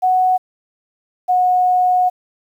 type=tone pair in turn; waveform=sine; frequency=740 / 729.4 Hz; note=F#5 / F#5; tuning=0 / -25 cents; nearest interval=unison; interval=25 cents; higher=first; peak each=-11 dBFS; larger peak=neither; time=0.02-0.38 / 1.28-2.1 s; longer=second; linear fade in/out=20 ms; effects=8-bit